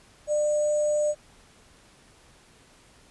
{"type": "tone with sample-and-hold", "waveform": "sine", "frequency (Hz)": 598, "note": "D5", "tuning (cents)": 31, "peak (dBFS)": -21, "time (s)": [0.27, 1.15], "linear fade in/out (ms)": 50, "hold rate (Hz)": 7350, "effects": ["pink hiss -56 dBFS RMS until 3.1 s", "resampled to 24000 Hz"]}